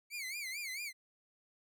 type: tone with vibrato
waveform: sawtooth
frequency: 2217 Hz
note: C#7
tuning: in tune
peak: -36 dBFS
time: 0.1-0.93 s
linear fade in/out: 50 ms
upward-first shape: sine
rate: 4.5 Hz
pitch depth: 160 cents each way
effects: none